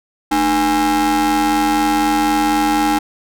45% pulse ring-modulated tone, 261 Hz, C4, 4 cents flat, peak -10 dBFS, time 0.31-2.99 s, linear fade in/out 10 ms, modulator 564 Hz, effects none

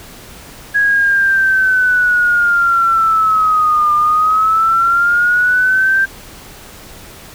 sine linear two-way sweep, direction down then up, 1661.2 to 1200 to 1581 Hz, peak -9 dBFS, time 0.74-6.06 s, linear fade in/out 20 ms, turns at 3.94 s, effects pink hiss -36 dBFS RMS until 7.34 s

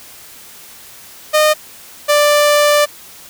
sawtooth tone pair in turn, 612 / 589.2 Hz, D#5 / D5, -29 / +6 cents, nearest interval minor second, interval 65 cents, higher first, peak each -5 dBFS, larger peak neither, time 1.33-1.54 / 2.08-2.86 s, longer second, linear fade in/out 20 ms, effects white hiss -38 dBFS RMS until 3.29 s

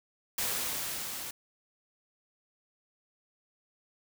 white noise with level ramp, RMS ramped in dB -31 to -40 dBFS, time 0.38-1.31 s, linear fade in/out 5 ms, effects none

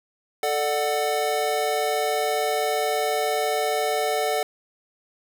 square chord, D major, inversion second, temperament equal with one note detuned, 440 / 594.8 / 740 Hz, A4 / D5 / F#5, 0 / +22 / 0 cents, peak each -27 / -28 / -26 dBFS, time 0.43-4.43 s, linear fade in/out 2 ms, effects none

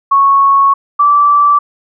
sine tone pair in turn, 1105 / 1162 Hz, C#6 / D6, -6 / -19 cents, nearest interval minor second, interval 87 cents, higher second, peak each -5 dBFS, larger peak neither, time 0.11-0.74 / 0.99-1.59 s, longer first, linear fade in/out 10 ms, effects none

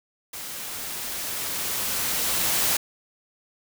white noise with level ramp, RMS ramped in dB -36 to -22 dBFS, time 0.33-2.77 s, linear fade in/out 5 ms, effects none

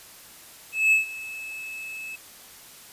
triangle tone with ADSR envelope, 2600 Hz, E7, 24 cents flat, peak -13 dBFS, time 0.72-2.16 s, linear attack 200 ms, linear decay 130 ms, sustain -19 dB, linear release 10 ms, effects white hiss -47 dBFS RMS until 2.92 s + resampled to 32000 Hz

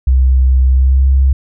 sine tone with pitch glide, 64.7 to 66.83 Hz, C2 to C2, -19 to +37 cents, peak -6 dBFS, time 0.07-1.33 s, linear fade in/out 5 ms, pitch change +56 cents, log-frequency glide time 0.7-1.06 s, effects none

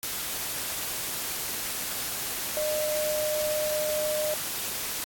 sine tone in noise, 608 Hz, D#5, 40 cents flat, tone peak -26 dBFS, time 2.57-4.34 s, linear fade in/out 0 ms, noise white, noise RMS -32 dBFS, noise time 0.03-5.04 s, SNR +3 dB, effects AAC 64 kbps

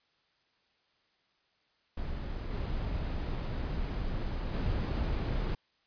brown noise with level steps, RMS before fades -37 / -34 / -31 dBFS, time 1.97-5.55 s, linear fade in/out 5 ms, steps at 2.5 / 4.53 s, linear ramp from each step 10 ms, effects white hiss -72 dBFS RMS until 5.86 s + resampled to 11025 Hz

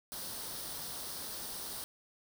white noise with comb filter, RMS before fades -42 dBFS, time 0.12-1.84 s, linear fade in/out 0 ms, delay 0.21 ms, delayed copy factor +0.55, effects none

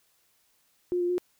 sine tone with pitch steps, 356.2 / 351.4 / 358.1 Hz, F4 / F4 / F4, +34 / +11 / +43 cents, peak -24 dBFS, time 0.92-1.181 s, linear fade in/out 0 ms, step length 87 ms, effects white hiss -68 dBFS RMS until 1.39 s

